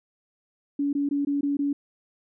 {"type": "tone bursts", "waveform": "sine", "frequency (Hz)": 284.3, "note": "C#4", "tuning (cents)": 44, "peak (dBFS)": -22, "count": 6, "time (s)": [0.79, 1.73], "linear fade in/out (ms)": 5, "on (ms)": 140, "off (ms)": 20, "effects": []}